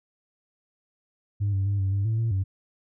sine tone with pitch steps, 101.5 / 97 / 100.3 / 96.3 / 99.4 / 111.1 / 114.1 / 95.8 Hz, G#2 / G2 / G2 / G2 / G2 / A2 / A#2 / G2, -39 / -18 / +40 / -30 / +25 / +17 / -37 / -39 cents, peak -20 dBFS, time 1.4-2.44 s, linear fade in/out 20 ms, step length 130 ms, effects tanh soft clip ceiling -20 dBFS

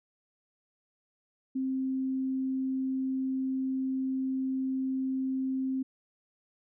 sine tone, 263.3 Hz, C4, 11 cents sharp, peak -28 dBFS, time 1.55-5.83 s, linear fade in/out 10 ms, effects none

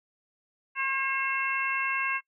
harmonic tone, 538 Hz, C5, 48 cents sharp, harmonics 2 / 3 / 4 / 5, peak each -32 / -32 / -32 / -32 dBFS, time 0.75-2.21 s, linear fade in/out 50 ms, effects noise-tail reverb RT60 0.1 s tail -22 dB re dry

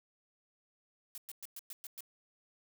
blue noise bursts, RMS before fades -45 dBFS, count 7, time 1.15-2.006 s, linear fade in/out 0 ms, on 28 ms, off 110 ms, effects none

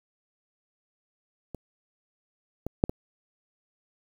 clicks, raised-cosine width 2 ms, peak -23 / -18 / -6 / -17 dBFS, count 4, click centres 1.547 / 2.666 / 2.839 / 2.895 s, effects 8-bit

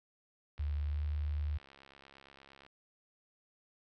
click train, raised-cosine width 0.3 ms, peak -40 dBFS, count 144, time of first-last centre 0.58-2.665 s, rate 68.6 Hz
sine tone with pitch glide, 73.9 to 75.1 Hz, D2 to D2, +11 to +39 cents, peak -32 dBFS, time 0.59-1.58 s, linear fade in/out 10 ms, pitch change +28 cents, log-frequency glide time 0.83-1.04 s
effects none

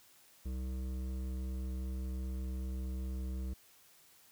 sine tone with hard clipping, 64.1 Hz, C2, 35 cents flat, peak -38 dBFS, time 0.45-3.54 s, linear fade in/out 10 ms, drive 12 dB, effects white hiss -63 dBFS RMS until 4.31 s

